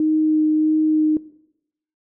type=tone with vibrato; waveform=sine; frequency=310 Hz; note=D#4; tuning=6 cents flat; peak=-15 dBFS; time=0-1.17 s; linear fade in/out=2 ms; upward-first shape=sine; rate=1.6 Hz; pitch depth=9 cents each way; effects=noise-tail reverb RT60 0.8 s tail -18 dB re dry